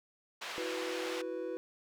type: band-pass noise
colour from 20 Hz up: white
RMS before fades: -42 dBFS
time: 0.41-1.22 s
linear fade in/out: 10 ms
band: 510 to 3100 Hz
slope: 12 dB/octave
type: chord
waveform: triangle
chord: E suspended second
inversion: none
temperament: equal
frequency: 329.6 / 370 / 493.9 Hz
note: E4 / F#4 / B4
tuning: 0 / 0 / 0 cents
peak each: -40 / -39 / -37 dBFS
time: 0.58-1.57 s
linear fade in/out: 0 ms
effects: none